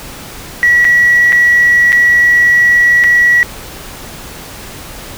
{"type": "tone with dropouts", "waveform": "sine", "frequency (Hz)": 1932, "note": "B6", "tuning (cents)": -39, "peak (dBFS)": -4, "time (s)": [0.63, 3.43], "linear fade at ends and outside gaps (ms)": 0, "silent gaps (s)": [[0.845, 0.851], [1.322, 1.328], [1.921, 1.928], [3.038, 3.042]], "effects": ["tanh soft clip ceiling 0 dBFS", "pink hiss -29 dBFS RMS until 5.17 s"]}